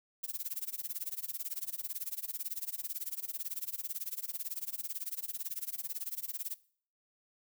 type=noise with tremolo; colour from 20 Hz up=violet; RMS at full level=-36 dBFS; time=0.23-6.56 s; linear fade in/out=10 ms; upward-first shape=sine; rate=18 Hz; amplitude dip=100%; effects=noise-tail reverb RT60 0.5 s tail -20 dB re dry